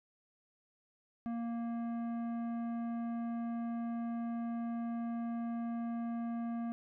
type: tone with tanh clipping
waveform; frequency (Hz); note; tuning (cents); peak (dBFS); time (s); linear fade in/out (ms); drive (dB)
sine; 233.1; A#3; 0; -37; 1.26-6.72; 0; 12
effects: none